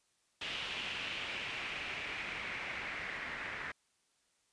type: noise with low-pass filter sweep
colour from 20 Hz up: white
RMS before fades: -41 dBFS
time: 0.41-3.72 s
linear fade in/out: 5 ms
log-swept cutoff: 3000 to 1900 Hz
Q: 3.2
effects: white hiss -75 dBFS RMS until 4.52 s + resampled to 22050 Hz